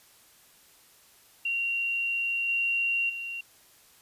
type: tone with level steps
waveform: sine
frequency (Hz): 2757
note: F7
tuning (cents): -23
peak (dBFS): -26 / -24 / -33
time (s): 1.45-3.41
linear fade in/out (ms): 5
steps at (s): 2.48 / 3.09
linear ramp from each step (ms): 10
effects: white hiss -58 dBFS RMS until 4.01 s + resampled to 32000 Hz